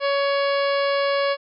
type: harmonic tone with a mistuned harmonic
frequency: 560 Hz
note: C#5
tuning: 18 cents sharp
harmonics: 1 / 2 / 3 / 4 / 5 / 6 / 7 / 8 / 9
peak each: -20 / -26 / -30 / -32 / -34 / -36 / -37 / -38 / -39 dBFS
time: 0-1.37 s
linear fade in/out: 50 ms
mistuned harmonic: 7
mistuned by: +68 cents
effects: none